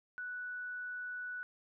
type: tone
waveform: sine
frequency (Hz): 1480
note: F#6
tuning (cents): 0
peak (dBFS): -39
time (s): 0.18-1.43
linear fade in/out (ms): 0
effects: none